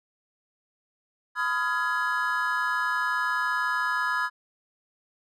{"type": "chord", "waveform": "triangle", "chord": "F half-diminished seventh", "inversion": "second", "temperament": "just", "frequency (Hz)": [1005.8, 1257.2, 1396.9, 1676.3], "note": ["Cb6", "Eb6", "F6", "Ab6"], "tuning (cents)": [31, 18, 0, 16], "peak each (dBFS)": [-28, -29, -30, -26], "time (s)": [1.35, 4.3], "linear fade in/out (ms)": 50, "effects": []}